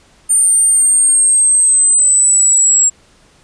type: exponential sweep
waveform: sine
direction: down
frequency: 9010 to 7630 Hz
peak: -7 dBFS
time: 0.29-2.9 s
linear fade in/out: 20 ms
effects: pink hiss -49 dBFS RMS until 3.43 s + resampled to 22050 Hz